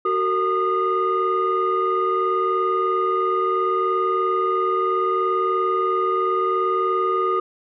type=tone cluster; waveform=sine; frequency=374.1 / 457.1 / 1226 Hz; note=F#4 / A#4 / D#6; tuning=+19 / -34 / -26 cents; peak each=-21 / -25 / -19 dBFS; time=0.05-7.4 s; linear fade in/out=5 ms; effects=tanh soft clip ceiling -13 dBFS